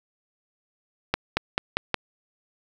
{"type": "accelerating click train", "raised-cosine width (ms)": 0.3, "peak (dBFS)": -5, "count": 5, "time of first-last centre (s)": [1.14, 1.943], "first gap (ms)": 230, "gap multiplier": 0.91, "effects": ["7-bit"]}